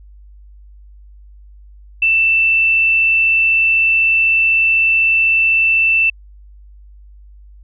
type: tone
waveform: sine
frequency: 2664 Hz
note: E7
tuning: 18 cents sharp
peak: -10 dBFS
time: 2.02-6.1 s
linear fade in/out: 5 ms
effects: added 50 Hz sine -38 dBFS peak until 7.63 s